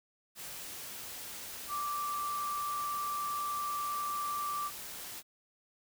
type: tone in noise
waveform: sine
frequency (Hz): 1171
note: D6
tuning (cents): -5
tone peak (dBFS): -33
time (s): 1.68-4.71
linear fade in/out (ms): 50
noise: white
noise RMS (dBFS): -44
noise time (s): 0.35-5.23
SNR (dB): +8
effects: none